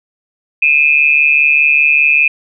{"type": "tone pair together", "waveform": "sine", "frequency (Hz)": [2443, 2588], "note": ["D#7", "E7"], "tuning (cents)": [-32, -32], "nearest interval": "minor second", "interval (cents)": 100, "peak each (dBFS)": -10, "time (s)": [0.62, 2.28], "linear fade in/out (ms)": 5, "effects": []}